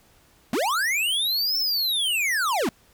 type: linear two-way sweep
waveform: square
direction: up then down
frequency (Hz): 189.5 to 5400 to 189.5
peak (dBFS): -22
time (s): 0.53-2.69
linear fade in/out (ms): 2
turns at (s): 1.58
effects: pink hiss -58 dBFS RMS until 2.93 s